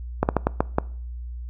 slowing click train, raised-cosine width 1 ms, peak -4 dBFS, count 6, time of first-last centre 0.23-0.785 s, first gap 59 ms, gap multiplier 1.32, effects noise-tail reverb RT60 0.5 s tail -22 dB re dry + added 60 Hz sine -31 dBFS peak until 1.49 s

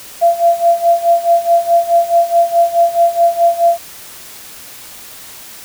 sine tone with tremolo, 683 Hz, F5, 39 cents flat, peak -5 dBFS, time 0.21-3.78 s, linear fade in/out 20 ms, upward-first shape sine, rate 4.7 Hz, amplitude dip 85%, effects white hiss -34 dBFS RMS until 5.64 s

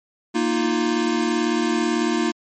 square chord, Bb suspended fourth, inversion none, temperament equal, 233.1 / 311.1 / 349.2 Hz, Bb3 / Eb4 / F4, 0 / 0 / 0 cents, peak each -24 dBFS, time 0.34-2.32 s, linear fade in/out 20 ms, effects MP3 32 kbps

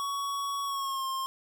square tone with pitch glide, 1120 to 1063.9 Hz, C#6 to C6, +18 to +29 cents, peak -31 dBFS, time 0-1.26 s, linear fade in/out 0 ms, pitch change -89 cents, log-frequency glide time 0.64-1.06 s, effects none

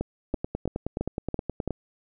two click trains, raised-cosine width 2 ms, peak -14 / -15 dBFS, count 6 / 14, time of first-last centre 0.01-1.677 / 0.34-1.707 s, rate 3 / 9.51 Hz, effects none

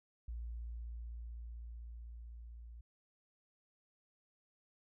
sine tone with level ramp, 57.9 Hz, A#1, 11 cents flat, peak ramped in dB -40 to -49 dBFS, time 0.28-2.81 s, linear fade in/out 5 ms, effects none

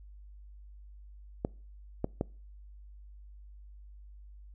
clicks, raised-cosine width 2 ms, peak -16 dBFS, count 3, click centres 1.449 / 2.044 / 2.211 s, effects noise-tail reverb RT60 0.4 s tail -25 dB re dry + added 50 Hz sine -48 dBFS peak until 4.54 s

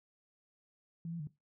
sine tone with pitch steps, 166.3 / 169.4 / 149 Hz, E3 / E3 / D3, +16 / +48 / +25 cents, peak -38 dBFS, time 1.05-1.272 s, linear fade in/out 2 ms, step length 74 ms, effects noise-tail reverb RT60 0.2 s tail -17 dB re dry

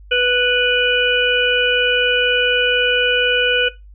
harmonic tone, 493.1 Hz, B4, 3 cents flat, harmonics 1 / 3 / 5 / 6, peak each -18 / -18 / -18 / -18 dBFS, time 0.11-3.69 s, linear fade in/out 10 ms, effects noise-tail reverb RT60 0.2 s tail -17 dB re dry + added 50 Hz sine -38 dBFS peak until 3.94 s

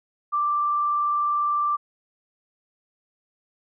sine tone with vibrato, 1177 Hz, D6, 3 cents sharp, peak -20 dBFS, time 0.32-1.77 s, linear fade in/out 20 ms, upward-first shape sine, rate 20 Hz, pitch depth 14 cents each way, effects none

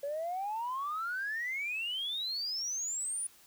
sine exponential sweep, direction up, 554.4 to 9840 Hz, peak -32 dBFS, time 0.03-3.27 s, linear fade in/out 5 ms, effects tanh soft clip ceiling -29 dBFS + white hiss -60 dBFS RMS until 3.46 s

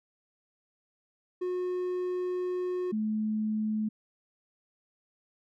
triangle / sine tone pair in turn, 362.5 / 215.5 Hz, F#4 / A3, -35 / -36 cents, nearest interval major sixth, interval 901 cents, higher first, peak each -27 dBFS, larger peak neither, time 1.41-2.92 / 2.92-3.89 s, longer first, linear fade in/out 10 ms, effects none

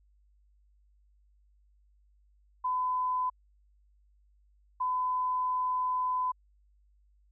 sine tone bursts at uneven times, 1009 Hz, B5, 37 cents sharp, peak -27 dBFS, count 2, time 2.64-3.3 / 4.8-6.32 s, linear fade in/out 10 ms, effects added 50 Hz sine -62 dBFS peak until 7.31 s

